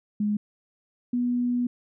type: tone pair in turn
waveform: sine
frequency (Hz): 208.6 / 244.4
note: G#3 / B3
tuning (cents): +8 / -18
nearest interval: minor third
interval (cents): 274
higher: second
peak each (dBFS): -22 / -22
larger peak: neither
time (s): 0.2-0.37 / 1.13-1.67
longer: second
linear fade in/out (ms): 5
effects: none